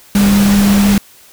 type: tone in noise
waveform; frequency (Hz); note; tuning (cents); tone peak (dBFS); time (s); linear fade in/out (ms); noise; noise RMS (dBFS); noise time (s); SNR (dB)
sine; 201.4; G3; +47; -7; 0.15-0.98; 2; pink; -18; 0.15-0.98; +8
effects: white hiss -43 dBFS RMS until 1.32 s